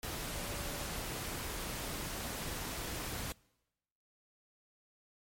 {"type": "tone in noise", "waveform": "sine", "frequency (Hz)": 574, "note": "D5", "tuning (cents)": -40, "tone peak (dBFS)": -50, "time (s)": [0.33, 0.85], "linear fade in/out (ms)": 0, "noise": "pink", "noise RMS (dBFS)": -40, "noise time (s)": [0.03, 3.32], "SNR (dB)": -13, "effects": ["noise-tail reverb RT60 1.0 s tail -25 dB re dry", "MP3 64 kbps"]}